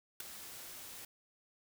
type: noise with ADSR envelope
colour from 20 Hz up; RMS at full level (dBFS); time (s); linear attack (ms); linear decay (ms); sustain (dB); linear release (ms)
white; -37; 0.2-1.05; 4; 6; -12; 3
effects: none